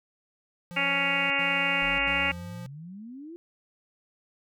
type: tone bursts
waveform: square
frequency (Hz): 174.61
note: F3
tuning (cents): 0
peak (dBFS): -39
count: 3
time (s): 0.71-2.662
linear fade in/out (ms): 0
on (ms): 590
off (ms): 91
type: harmonic tone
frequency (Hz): 278.2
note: C#4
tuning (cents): +6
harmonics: 1 / 2 / 3 / 4 / 5 / 6 / 7 / 8 / 9 / 10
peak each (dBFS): -38 / -36 / -35 / -38 / -34 / -39 / -31 / -29 / -32 / -29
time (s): 0.76-2.32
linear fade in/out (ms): 10
type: exponential sweep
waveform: sine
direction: up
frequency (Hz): 39.02 to 351.5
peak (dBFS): -39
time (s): 1.82-3.36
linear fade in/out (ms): 0
effects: none